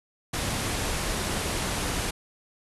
pink low-pass noise, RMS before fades -29 dBFS, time 0.33-2.11 s, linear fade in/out 10 ms, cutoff 12000 Hz, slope 96 dB/octave, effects none

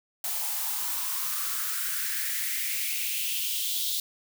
blue noise with high-pass filter sweep, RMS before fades -30 dBFS, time 0.24-4 s, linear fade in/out 2 ms, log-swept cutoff 710 to 3800 Hz, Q 4.3, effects none

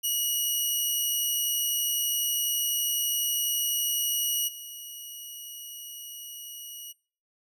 10% pulse tone with level steps, 2907 Hz, F#7, 31 cents flat, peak -17 / -31 dBFS, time 0.03-6.93 s, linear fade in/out 20 ms, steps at 4.47 s, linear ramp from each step 20 ms, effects noise-tail reverb RT60 0.5 s tail -26 dB re dry

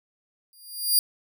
10% pulse tone with exponential growth, 4800 Hz, D8, 37 cents sharp, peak -8 dBFS, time 0.53-0.99 s, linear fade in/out 1 ms, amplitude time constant 100 ms, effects none

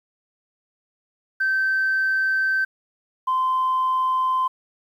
sine tone pair in turn, 1549 / 1033.8 Hz, G6 / C6, -21 / -21 cents, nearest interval perfect fifth, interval 700 cents, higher first, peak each -17 dBFS, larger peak neither, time 1.4-2.65 / 3.27-4.48 s, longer first, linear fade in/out 10 ms, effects tanh soft clip ceiling -15 dBFS + 9-bit

